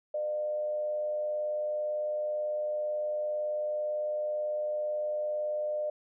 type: tone with frequency modulation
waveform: sine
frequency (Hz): 603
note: D5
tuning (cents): +46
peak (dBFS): -29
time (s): 0.14-5.9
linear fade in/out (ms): 5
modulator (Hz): 99.5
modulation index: 0.25
effects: none